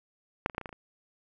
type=clicks; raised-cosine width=0.5 ms; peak=-10 / -24 / -29 / -14 / -26 / -22 / -30 / -30 dBFS; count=8; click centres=0.461 / 0.498 / 0.548 / 0.581 / 0.613 / 0.658 / 0.692 / 0.728 s; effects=none